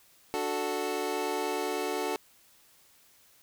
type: chord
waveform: 25% pulse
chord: D major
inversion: none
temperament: equal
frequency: 293.7 / 370 / 440 Hz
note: D4 / F#4 / A4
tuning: 0 / 0 / 0 cents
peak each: -33 / -30 / -29 dBFS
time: 0.34-2.16 s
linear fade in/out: 0 ms
effects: white hiss -61 dBFS RMS until 3.42 s